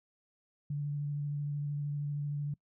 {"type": "tone with vibrato", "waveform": "sine", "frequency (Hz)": 145.3, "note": "D3", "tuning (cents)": -18, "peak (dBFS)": -32, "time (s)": [0.7, 2.54], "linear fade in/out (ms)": 5, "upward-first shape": "square", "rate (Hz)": 13, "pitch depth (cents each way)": 11, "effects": ["noise-tail reverb RT60 0.1 s tail -24 dB re dry"]}